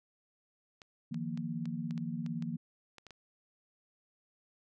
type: clicks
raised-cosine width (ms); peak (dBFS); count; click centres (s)
0.2; -33; 11; 0.818 / 1.144 / 1.375 / 1.656 / 1.909 / 1.978 / 2.263 / 2.424 / 2.983 / 3.067 / 3.107
type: chord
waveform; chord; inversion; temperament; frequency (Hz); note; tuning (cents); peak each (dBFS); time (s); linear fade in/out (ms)
sine; Eb suspended second; none; equal with one note detuned; 155.56 / 173.01 / 233.1; Eb3 / F3 / Bb3; 0 / -16 / 0; -40 / -39 / -38; 1.11-2.57; 10
effects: none